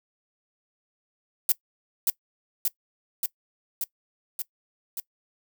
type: noise with echo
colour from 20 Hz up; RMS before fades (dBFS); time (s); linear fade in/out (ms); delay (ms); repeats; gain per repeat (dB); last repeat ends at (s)
violet; -20; 1.49-1.52; 2; 580; 6; -2; 5
effects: noise-tail reverb RT60 0.1 s tail -21 dB re dry